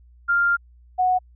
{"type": "tone pair in turn", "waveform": "sine", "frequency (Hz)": [1396.9, 735.9], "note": ["F6", "F#5"], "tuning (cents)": [0, -10], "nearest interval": "major seventh", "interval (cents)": 1110, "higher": "first", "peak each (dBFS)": -16, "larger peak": "neither", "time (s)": [[0.28, 0.57], [0.98, 1.19]], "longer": "first", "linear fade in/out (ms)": 20, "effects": ["added 60 Hz sine -48 dBFS peak until 1.35 s"]}